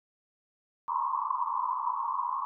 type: band-pass noise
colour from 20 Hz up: pink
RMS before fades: -31 dBFS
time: 0.88-2.45 s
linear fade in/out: 0 ms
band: 950 to 1100 Hz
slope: 96 dB/octave
effects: none